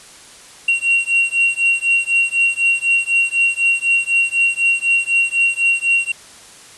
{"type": "beating tone pair", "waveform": "triangle", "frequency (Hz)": [2747, 2751], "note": ["F7", "F7"], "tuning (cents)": [-29, -27], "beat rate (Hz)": 4, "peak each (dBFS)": -15, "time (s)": [0.68, 6.12], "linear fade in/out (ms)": 5, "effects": ["white hiss -41 dBFS RMS until 6.77 s", "resampled to 24000 Hz"]}